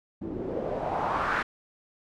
white noise with low-pass filter sweep, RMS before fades -30 dBFS, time 0.21-1.43 s, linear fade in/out 10 ms, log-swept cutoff 280 to 1600 Hz, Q 3.1, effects none

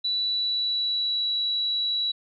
sine tone with pitch glide, 3951 to 3917 Hz, B7 to B7, 0 to -15 cents, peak -23 dBFS, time 0.04-2.12 s, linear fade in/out 10 ms, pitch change -15 cents, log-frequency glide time 0.24-1.29 s, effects none

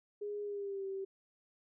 sine tone with pitch glide, 412.8 to 387.4 Hz, G#4 to G4, -10 to -20 cents, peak -37 dBFS, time 0.21-1.05 s, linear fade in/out 10 ms, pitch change -110 cents, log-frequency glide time 0.43-0.86 s, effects none

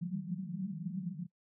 pink band-pass noise, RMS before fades -39 dBFS, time 0.01-1.27 s, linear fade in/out 10 ms, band 160 to 200 Hz, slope 96 dB/octave, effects noise-tail reverb RT60 0.1 s tail -23 dB re dry

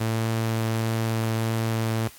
sawtooth tone, 112.7 Hz, A2, 42 cents sharp, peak -19 dBFS, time 0-2.08 s, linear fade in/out 10 ms, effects white hiss -49 dBFS RMS until 2.18 s + AAC 64 kbps

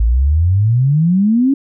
sine exponential sweep, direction up, 53 to 283 Hz, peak -9 dBFS, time 0-1.54 s, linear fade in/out 5 ms, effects none

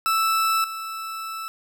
40% pulse tone with level steps, 1318.5 Hz, E6, in tune, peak -18 / -29 dBFS, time 0.06-1.48 s, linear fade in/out 0 ms, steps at 0.64 s, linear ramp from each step 2 ms, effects none

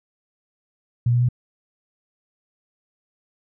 sine tone with pitch steps, 119.9 / 121.57 / 123.27 Hz, A#2 / B2 / B2, +49 / -27 / -3 cents, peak -15 dBFS, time 1.06-1.288 s, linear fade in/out 5 ms, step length 76 ms, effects none

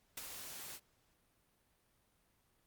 white noise with ADSR envelope, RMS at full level -41 dBFS, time 0.17-0.8 s, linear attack 6 ms, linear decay 18 ms, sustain -7 dB, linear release 55 ms, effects pink hiss -75 dBFS RMS until 2.66 s + Opus 48 kbps

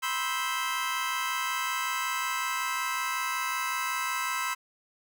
25% pulse chord, C major seventh, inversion third, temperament just, 981.1 / 1046.5 / 1308.1 / 1569.8 Hz, B5 / C6 / E6 / G6, -12 / 0 / -14 / +2 cents, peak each -32 / -29 / -29 / -33 dBFS, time 0.02-4.55 s, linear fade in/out 20 ms, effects none

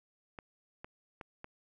clicks, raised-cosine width 0.5 ms, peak -29 dBFS, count 4, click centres 0.388 / 0.845 / 1.212 / 1.444 s, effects none

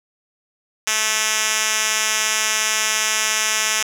5% pulse tone with band-pass filter, 217.2 Hz, A3, 22 cents flat, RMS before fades -20 dBFS, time 0.87-3.83 s, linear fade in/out 5 ms, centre 5800 Hz, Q 1, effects 7-bit

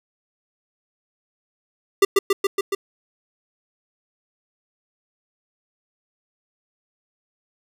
square tone with echo, 394.9 Hz, G4, 13 cents sharp, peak -11 dBFS, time 2.02-2.05 s, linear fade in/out 5 ms, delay 140 ms, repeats 5, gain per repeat -2 dB, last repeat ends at 2.75 s, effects none

